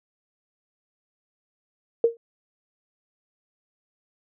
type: tone with exponential decay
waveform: sine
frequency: 463.7 Hz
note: A#4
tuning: 9 cents flat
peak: -11 dBFS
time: 2.04-2.17 s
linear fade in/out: 2 ms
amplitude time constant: 27 ms
effects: none